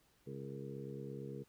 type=harmonic tone with a mistuned harmonic; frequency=68.9 Hz; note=C#2; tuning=10 cents flat; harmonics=2 / 3 / 4 / 5 / 6 / 7; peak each=-47 / -50 / -54 / -53 / -50 / -51 dBFS; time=0.26-1.44 s; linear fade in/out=20 ms; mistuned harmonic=7; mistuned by=-43 cents; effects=pink hiss -72 dBFS RMS until 1.48 s